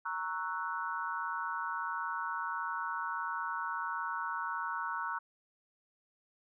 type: chord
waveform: sine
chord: F# dominant seventh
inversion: first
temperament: equal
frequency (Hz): 932.3 / 1108.7 / 1318.5 / 1480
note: A#5 / C#6 / E6 / F#6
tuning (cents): 0 / 0 / 0 / 0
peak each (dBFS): -39 / -40 / -40 / -39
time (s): 0.05-5.19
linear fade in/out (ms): 10
effects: none